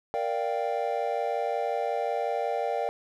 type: chord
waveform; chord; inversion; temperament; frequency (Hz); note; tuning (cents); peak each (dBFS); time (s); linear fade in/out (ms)
triangle; G minor seventh; first; equal; 466.2 / 587.3 / 698.5 / 784; Bb4 / D5 / F5 / G5; 0 / 0 / 0 / 0; -30; 0.14-2.89; 0
effects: none